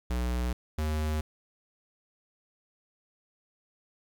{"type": "tone pair in turn", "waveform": "square", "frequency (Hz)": [61, 77.1], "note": ["B1", "D#2"], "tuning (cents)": [-21, -15], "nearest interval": "major third", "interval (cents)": 406, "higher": "second", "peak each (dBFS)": -28, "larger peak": "neither", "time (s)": [[0.1, 0.53], [0.78, 1.21]], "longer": "neither", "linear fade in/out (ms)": 5, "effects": ["10-bit"]}